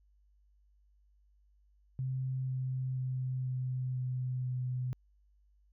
sine tone with pitch steps, 130.5 / 129.67 / 128.85 / 128.04 / 127.23 / 126.42 Hz, C3 / C3 / C3 / C3 / C3 / B2, -4 / -15 / -26 / -37 / -48 / +41 cents, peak -32 dBFS, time 1.99-4.93 s, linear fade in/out 0 ms, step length 490 ms, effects added 50 Hz sine -64 dBFS peak until 5.72 s

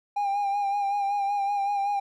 triangle tone with vibrato, 805 Hz, G5, 46 cents sharp, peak -21 dBFS, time 0.16-2 s, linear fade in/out 10 ms, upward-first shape sine, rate 5.3 Hz, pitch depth 36 cents each way, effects tanh soft clip ceiling -17 dBFS

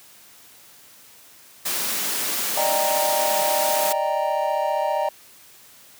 white high-pass noise, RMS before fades -25 dBFS, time 1.65-3.93 s, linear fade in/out 10 ms, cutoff 170 Hz, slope 24 dB/octave
triangle chord, Eb major seventh, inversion third, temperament equal, 587.3 / 622.3 / 784 / 932.3 Hz, D5 / Eb5 / G5 / Bb5, 0 / 0 / 0 / 0 cents, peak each -24 dBFS, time 2.57-5.09 s, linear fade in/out 5 ms
effects white hiss -49 dBFS RMS until 5.99 s + high-pass 80 Hz 12 dB/octave

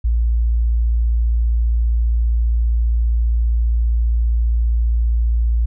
sine tone, 57.5 Hz, A#1, 23 cents flat, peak -13 dBFS, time 0.04-5.66 s, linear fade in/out 10 ms, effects none

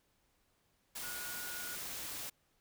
sine tone in noise, 1448 Hz, F#6, 38 cents flat, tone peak -46 dBFS, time 1.03-1.76 s, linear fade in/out 10 ms, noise white, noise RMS -43 dBFS, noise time 0.95-2.3 s, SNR -6 dB, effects pink hiss -75 dBFS RMS until 2.6 s

